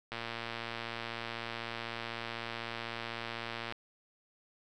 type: click train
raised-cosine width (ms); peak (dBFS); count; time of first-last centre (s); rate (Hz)
0.3; -22; 419; 0.12-3.723; 116
effects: none